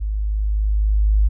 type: tone with level ramp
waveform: sine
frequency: 52 Hz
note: G#1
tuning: 3 cents sharp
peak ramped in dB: -20 to -11 dBFS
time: 0-1.29 s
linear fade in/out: 20 ms
effects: none